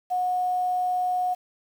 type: tone with quantisation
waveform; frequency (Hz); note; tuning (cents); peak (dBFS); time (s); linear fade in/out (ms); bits
sine; 728; F#5; -28; -22; 0.1-1.35; 20; 8
effects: none